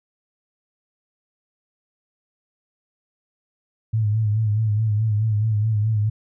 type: tone with vibrato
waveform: sine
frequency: 107.8 Hz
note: A2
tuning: 35 cents flat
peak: -17 dBFS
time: 3.93-6.1 s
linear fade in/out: 10 ms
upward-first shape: sine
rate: 4.7 Hz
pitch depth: 64 cents each way
effects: none

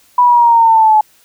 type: linear sweep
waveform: sine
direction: down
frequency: 987.8 to 852 Hz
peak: -5 dBFS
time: 0.18-1.01 s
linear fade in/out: 5 ms
effects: white hiss -50 dBFS RMS until 1.24 s

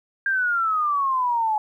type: exponential sweep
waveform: sine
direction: down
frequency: 1610 to 843 Hz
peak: -19 dBFS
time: 0.26-1.58 s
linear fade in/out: 2 ms
effects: 10-bit

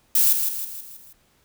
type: noise with echo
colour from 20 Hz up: violet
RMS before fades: -17 dBFS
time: 0.15-0.33 s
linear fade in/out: 5 ms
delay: 160 ms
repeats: 5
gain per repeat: -6 dB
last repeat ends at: 1.13 s
effects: pink hiss -62 dBFS RMS until 1.44 s

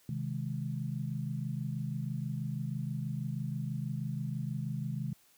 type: chord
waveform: sine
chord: Ab major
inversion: first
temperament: equal with one note detuned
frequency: 130.81 / 157.01 / 207.7 Hz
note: C3 / Eb3 / Ab3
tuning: 0 / +16 / 0 cents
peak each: -36 / -37 / -40 dBFS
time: 0.09-5.13 s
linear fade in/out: 2 ms
effects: white hiss -65 dBFS RMS until 5.37 s + high-pass 60 Hz 12 dB/octave

